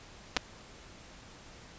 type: clicks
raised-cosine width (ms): 0.2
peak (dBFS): -9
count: 2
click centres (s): 0.366 / 0.37
effects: pink hiss -52 dBFS RMS until 1.78 s + resampled to 16000 Hz